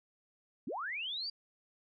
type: linear sweep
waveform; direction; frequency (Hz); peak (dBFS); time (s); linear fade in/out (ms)
sine; up; 174.61 to 4808; -36; 0.67-1.3; 5
effects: none